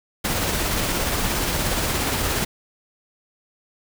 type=noise with tremolo; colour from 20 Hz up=pink; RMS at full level=-22 dBFS; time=0.24-2.45 s; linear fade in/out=10 ms; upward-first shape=sine; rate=17 Hz; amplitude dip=25%; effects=none